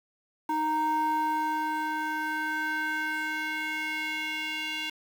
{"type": "tone with band-pass filter sweep", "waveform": "square", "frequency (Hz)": 310, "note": "D#4", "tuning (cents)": -6, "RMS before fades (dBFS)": -30, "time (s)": [0.49, 4.9], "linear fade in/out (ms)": 5, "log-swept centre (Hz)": [810, 2800], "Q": 3.1, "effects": ["8-bit"]}